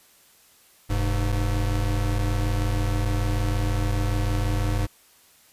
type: tone pair together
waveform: square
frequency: 42.76 / 101.7 Hz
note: F1 / G#2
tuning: -36 / -36 cents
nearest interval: octave + minor third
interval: 1500 cents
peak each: -25 dBFS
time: 0.89-4.87 s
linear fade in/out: 20 ms
effects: white hiss -56 dBFS RMS until 5.52 s + resampled to 32000 Hz